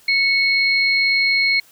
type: tone pair together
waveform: sine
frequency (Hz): 2209 / 4231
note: C#7 / C8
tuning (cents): -7 / +19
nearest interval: major seventh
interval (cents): 1126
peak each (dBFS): -15 / -20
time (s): 0.08-1.6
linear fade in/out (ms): 5
effects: white hiss -51 dBFS RMS until 1.71 s